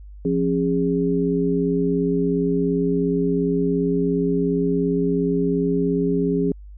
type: tone cluster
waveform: sine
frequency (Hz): 174.2 / 271.4 / 410.4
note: F3 / C#4 / G#4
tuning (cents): -4 / -36 / -21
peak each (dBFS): -22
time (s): 0.25-6.52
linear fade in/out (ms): 2
effects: added 50 Hz sine -37 dBFS peak until 6.77 s